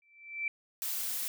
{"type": "tone with exponential growth", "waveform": "sine", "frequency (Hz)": 2333, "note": "D7", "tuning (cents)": -12, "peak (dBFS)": -28, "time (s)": [0.02, 0.48], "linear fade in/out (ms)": 2, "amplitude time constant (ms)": 100}
{"type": "noise", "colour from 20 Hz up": "blue", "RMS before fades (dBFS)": -35, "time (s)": [0.82, 1.28], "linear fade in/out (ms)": 0}
{"effects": []}